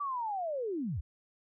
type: linear sweep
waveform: sine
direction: down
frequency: 1174.7 to 55.8 Hz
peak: -32 dBFS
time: 0-1.01 s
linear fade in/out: 10 ms
effects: none